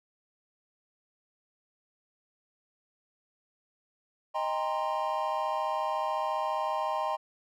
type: chord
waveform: triangle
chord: C minor seventh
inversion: first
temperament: equal with one note detuned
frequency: 622.3 / 796.8 / 932.3 / 1046.5 Hz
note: Eb5 / G5 / Bb5 / C6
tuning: 0 / +28 / 0 / 0 cents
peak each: -32 dBFS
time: 4.34-7.17 s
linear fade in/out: 20 ms
effects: none